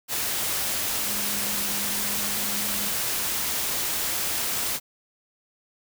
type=tone in noise; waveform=sine; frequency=203.9 Hz; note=G#3; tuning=32 cents flat; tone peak=-38 dBFS; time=1.03-2.93 s; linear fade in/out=50 ms; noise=white; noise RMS=-27 dBFS; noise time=0.08-4.8 s; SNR=-14 dB; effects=none